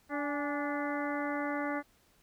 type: harmonic tone with a mistuned harmonic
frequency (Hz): 290.6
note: D4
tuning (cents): -18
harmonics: 1 / 2 / 3 / 4 / 5 / 6 / 7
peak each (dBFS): -35 / -38 / -40 / -41 / -42 / -43 / -43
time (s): 0.09-1.83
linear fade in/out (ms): 50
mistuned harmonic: 3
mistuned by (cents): -57
effects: pink hiss -67 dBFS RMS until 2.22 s